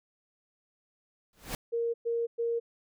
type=noise with exponential growth; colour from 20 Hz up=pink; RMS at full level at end=-31 dBFS; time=1.33-1.55 s; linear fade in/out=1 ms; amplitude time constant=46 ms
type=tone bursts; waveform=sine; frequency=466.2 Hz; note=A#4; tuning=in tune; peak=-27 dBFS; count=3; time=1.72-2.6 s; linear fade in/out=20 ms; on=220 ms; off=110 ms
effects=none